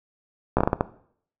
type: slowing click train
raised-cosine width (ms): 1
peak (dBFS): -5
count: 7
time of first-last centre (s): 0.57-0.809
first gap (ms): 15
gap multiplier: 1.39
effects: noise-tail reverb RT60 0.6 s tail -17 dB re dry